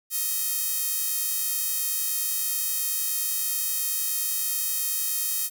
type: tone with high-pass filter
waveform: sawtooth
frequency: 629 Hz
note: D#5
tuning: 19 cents sharp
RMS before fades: -27 dBFS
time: 0.1-5.5 s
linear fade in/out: 50 ms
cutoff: 9900 Hz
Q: 0.58
effects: none